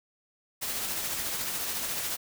white noise with tremolo, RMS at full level -31 dBFS, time 0.61-2.17 s, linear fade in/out 20 ms, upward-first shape triangle, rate 14 Hz, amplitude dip 35%, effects none

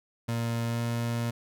30% pulse tone with pitch glide, 116.54 to 117.55 Hz, A#2 to A#2, 0 to +15 cents, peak -25 dBFS, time 0.28-1.31 s, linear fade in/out 10 ms, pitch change +15 cents, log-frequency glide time 0.67-0.81 s, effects none

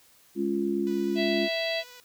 sine chord, Db major, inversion second, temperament just, 207.9 / 277.2 / 346.5 Hz, Ab3 / Db4 / F4, +2 / 0 / -14 cents, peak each -30 / -31 / -27 dBFS, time 0.35-1.49 s, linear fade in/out 50 ms
5% pulse tone with vibrato, 493 Hz, B4, 3 cents flat, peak -35 dBFS, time 0.87-2 s, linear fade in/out 0 ms, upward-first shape triangle, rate 15 Hz, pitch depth 17 cents each way
harmonic tone, 660 Hz, E5, 2 cents sharp, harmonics 1 / 3 / 4 / 5 / 6 / 7, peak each -29 / -34 / -35 / -36 / -37 / -37 dBFS, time 1.15-1.84 s, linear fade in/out 50 ms
effects white hiss -59 dBFS RMS until 2.04 s

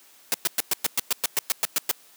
white noise bursts, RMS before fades -22 dBFS, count 13, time 0.32-1.913 s, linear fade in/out 0 ms, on 21 ms, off 110 ms, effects white hiss -54 dBFS RMS until 2.16 s + high-pass 200 Hz 12 dB/octave

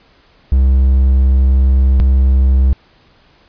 triangle tone pair in turn, 65.8 / 65.8 Hz, C2 / C2, +10 / +10 cents, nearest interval unison, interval 0 cents, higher neither, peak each -5 dBFS, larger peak neither, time 0.52-2 / 2-2.73 s, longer first, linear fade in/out 0 ms, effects pink hiss -50 dBFS RMS until 3.48 s + resampled to 11025 Hz

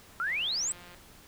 sine exponential sweep, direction up, 1318.5 to 8220 Hz, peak -28 dBFS, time 0.2-0.72 s, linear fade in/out 0 ms
click train, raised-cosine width 0.3 ms, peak -35 dBFS, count 120, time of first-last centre 0.27-0.946 s, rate 176 Hz
effects pink hiss -54 dBFS RMS until 1.27 s

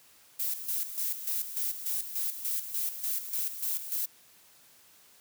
violet noise with tremolo, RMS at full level -31 dBFS, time 0.39-4.06 s, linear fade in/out 10 ms, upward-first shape square, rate 3.4 Hz, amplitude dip 65%, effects white hiss -59 dBFS RMS until 5.2 s + high-pass 60 Hz 12 dB/octave

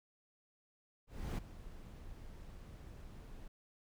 brown noise with ADSR envelope, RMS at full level -36 dBFS, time 1.07-3.48 s, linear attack 310 ms, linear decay 12 ms, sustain -15 dB, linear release 5 ms, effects none

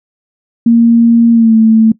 sine tone with pitch glide, 232.5 to 222.1 Hz, A#3 to A3, -4 to +16 cents, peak -3 dBFS, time 0.66-1.92 s, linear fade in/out 5 ms, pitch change -80 cents, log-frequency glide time 1.32-1.55 s, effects noise-tail reverb RT60 0.1 s tail -19 dB re dry

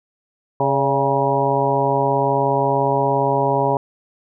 harmonic tone with a mistuned harmonic, 137 Hz, C#3, 20 cents flat, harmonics 1 / 2 / 3 / 4 / 5 / 6 / 7, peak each -24 / -27 / -22 / -22 / -24 / -23 / -21 dBFS, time 0.6-3.77 s, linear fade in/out 2 ms, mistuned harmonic 4, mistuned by +55 cents, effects none

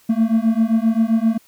triangle beating tone pair, 221.3 / 228.9 Hz, A3 / A#3, +10 / -31 cents, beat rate 7.6 Hz, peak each -15 dBFS, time 0.09-1.38 s, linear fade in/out 10 ms, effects white hiss -54 dBFS RMS until 1.47 s

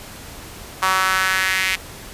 sawtooth tone with high-pass filter sweep, 188.3 Hz, F#3, 31 cents sharp, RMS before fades -19 dBFS, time 0.82-1.76 s, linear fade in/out 10 ms, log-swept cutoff 1100 to 2200 Hz, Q 2.9, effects pink hiss -37 dBFS RMS until 2.13 s + resampled to 32000 Hz

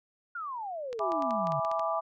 sine exponential sweep, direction down, 1450 to 136.9 Hz, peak -34 dBFS, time 0.35-1.6 s, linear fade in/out 5 ms
clicks, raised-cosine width 0.2 ms, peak -26 dBFS, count 10, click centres 0.929 / 0.992 / 1.12 / 1.223 / 1.308 / 1.471 / 1.521 / 1.649 / 1.715 / 1.795 s
sine chord, E dominant seventh, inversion none, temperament equal, 659.3 / 830.6 / 987.8 / 1174.7 Hz, E5 / G#5 / B5 / D6, 0 / 0 / 0 / 0 cents, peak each -31 / -35 / -36 / -32 dBFS, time 0.99-2.01 s, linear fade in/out 20 ms
effects none

